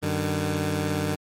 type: tone pair together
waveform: 15% pulse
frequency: 95 / 150.8 Hz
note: F#2 / D3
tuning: +46 / +46 cents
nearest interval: minor sixth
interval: 800 cents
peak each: -21 / -20 dBFS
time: 0.02-1.16 s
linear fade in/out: 20 ms
effects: MP3 64 kbps